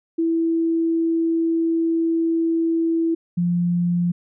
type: tone pair in turn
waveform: sine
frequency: 329.6 / 174.6 Hz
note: E4 / F3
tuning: 0 / 0 cents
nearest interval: major seventh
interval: 1100 cents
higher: first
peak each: -17 dBFS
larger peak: neither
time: 0.18-3.15 / 3.37-4.12 s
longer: first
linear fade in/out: 10 ms
effects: none